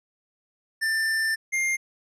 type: tone pair in turn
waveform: square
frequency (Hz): 1782 / 2114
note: A6 / C7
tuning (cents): +22 / +17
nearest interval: minor third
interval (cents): 295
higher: second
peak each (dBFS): -23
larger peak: neither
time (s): 0.81-1.36 / 1.52-1.77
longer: first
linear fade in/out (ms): 20
effects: low-pass 11000 Hz 12 dB/octave